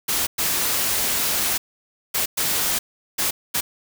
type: noise bursts at uneven times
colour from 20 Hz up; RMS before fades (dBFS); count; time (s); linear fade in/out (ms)
white; -22; 6; 0.08-0.27 / 0.38-1.58 / 2.14-2.26 / 2.37-2.79 / 3.18-3.31 / 3.54-3.61; 10
effects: none